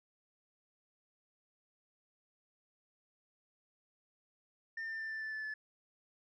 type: tone with pitch steps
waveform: sine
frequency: 1806 / 1793.5 / 1781.1 / 1768.8 / 1756.6 / 1744.5 / 1732.4 Hz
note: A6 / A6 / A6 / A6 / A6 / A6 / A6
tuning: +45 / +33 / +21 / +9 / -3 / -15 / -27 cents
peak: -36 dBFS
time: 4.77-5.54 s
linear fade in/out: 5 ms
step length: 110 ms
effects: tanh soft clip ceiling -37 dBFS